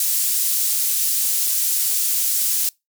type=high-pass noise; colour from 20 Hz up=pink; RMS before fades=-20 dBFS; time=0-2.69 s; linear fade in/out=2 ms; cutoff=8100 Hz; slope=12 dB/octave; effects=noise-tail reverb RT60 0.2 s tail -25 dB re dry